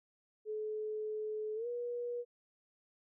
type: tone with pitch glide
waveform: sine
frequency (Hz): 429.4 to 482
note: A4 to B4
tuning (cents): -42 to -42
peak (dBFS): -36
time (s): 0.45-2.25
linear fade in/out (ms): 50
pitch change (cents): +200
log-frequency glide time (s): 1.55-1.67
effects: none